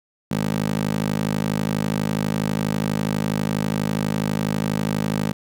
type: tone with high-pass filter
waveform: 15% pulse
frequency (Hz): 52.2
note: G#1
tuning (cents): +10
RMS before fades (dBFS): -23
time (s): 0.31-5.33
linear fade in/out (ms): 5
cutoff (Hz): 190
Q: 1.7
effects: none